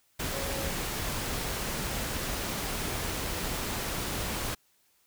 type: tone in noise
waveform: sine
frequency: 547 Hz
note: C#5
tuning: 23 cents flat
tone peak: -38 dBFS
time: 0.33-0.7 s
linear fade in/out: 10 ms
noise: pink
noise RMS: -33 dBFS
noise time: 0.19-4.55 s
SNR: -8 dB
effects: white hiss -68 dBFS RMS until 5.06 s